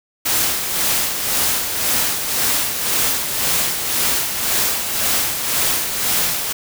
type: noise with tremolo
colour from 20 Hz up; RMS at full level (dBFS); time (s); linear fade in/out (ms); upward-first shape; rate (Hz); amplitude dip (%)
white; -17; 0.25-6.53; 10; sine; 1.9; 50
effects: none